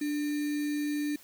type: tone with sample-and-hold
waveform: sine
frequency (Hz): 294.5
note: D4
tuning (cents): +5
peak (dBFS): -28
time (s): 0.01-1.16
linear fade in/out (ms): 5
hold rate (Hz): 2100
effects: white hiss -55 dBFS RMS until 1.23 s